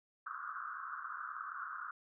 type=band-pass noise; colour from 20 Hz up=white; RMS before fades=-44 dBFS; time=0.26-1.91 s; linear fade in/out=5 ms; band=1100 to 1500 Hz; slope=96 dB/octave; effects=none